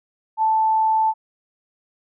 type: tone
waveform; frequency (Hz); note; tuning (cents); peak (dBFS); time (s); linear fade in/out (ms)
sine; 879; A5; -2; -15; 0.37-1.14; 50
effects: none